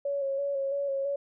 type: tone with vibrato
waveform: sine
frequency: 555 Hz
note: C#5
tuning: 2 cents sharp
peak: -27 dBFS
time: 0.05-1.16 s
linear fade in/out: 5 ms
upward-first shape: square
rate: 3 Hz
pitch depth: 26 cents each way
effects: none